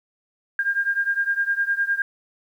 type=beating tone pair; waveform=sine; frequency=1605 / 1614.8 Hz; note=G6 / G#6; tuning=+40 / -49 cents; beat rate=9.8 Hz; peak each=-22 / -24 dBFS; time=0.59-2.02 s; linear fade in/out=2 ms; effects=9-bit